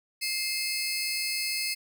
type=tone cluster; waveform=sawtooth; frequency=2108 / 2599 / 4382 / 4989 Hz; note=C7 / E7 / C#8 / D#8; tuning=+12 / -25 / -21 / +4 cents; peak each=-31 dBFS; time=0.21-1.75 s; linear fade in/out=20 ms; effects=none